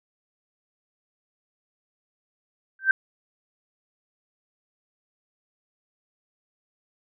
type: tone with exponential growth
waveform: sine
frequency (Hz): 1559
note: G6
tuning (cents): -10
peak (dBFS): -10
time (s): 2.79-2.91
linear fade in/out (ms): 2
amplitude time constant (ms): 24
effects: none